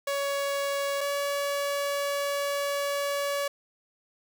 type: tone pair in turn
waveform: sawtooth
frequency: 561 / 567.2 Hz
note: C#5 / C#5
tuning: +21 / +40 cents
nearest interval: unison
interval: 19 cents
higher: second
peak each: -23 dBFS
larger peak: neither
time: 0.07-1.01 / 1.01-3.48 s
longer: second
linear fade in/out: 5 ms
effects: none